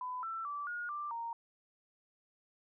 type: tone with pitch steps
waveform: sine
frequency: 1003 / 1335 / 1161 / 1435 / 1180 / 928 Hz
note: B5 / E6 / D6 / F6 / D6 / A#5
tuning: +26 / +22 / -20 / +47 / +8 / -8 cents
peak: -37 dBFS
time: 0.01-1.33 s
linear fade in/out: 2 ms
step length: 220 ms
effects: none